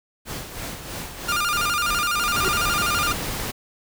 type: noise with tremolo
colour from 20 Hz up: pink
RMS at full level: -31 dBFS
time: 0.25-2.48 s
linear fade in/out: 50 ms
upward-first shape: sine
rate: 3.1 Hz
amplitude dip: 55%
type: tone with vibrato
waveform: sawtooth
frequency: 1300 Hz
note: E6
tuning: 24 cents flat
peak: -17 dBFS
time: 1.28-3.13 s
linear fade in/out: 10 ms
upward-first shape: square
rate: 12 Hz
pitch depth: 130 cents each way
type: noise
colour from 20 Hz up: pink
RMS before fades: -28 dBFS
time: 2.33-3.52 s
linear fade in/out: 20 ms
type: tone with exponential growth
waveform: square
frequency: 378.8 Hz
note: F#4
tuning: 41 cents sharp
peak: -19 dBFS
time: 2.36-2.48 s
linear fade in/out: 0 ms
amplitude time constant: 25 ms
effects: none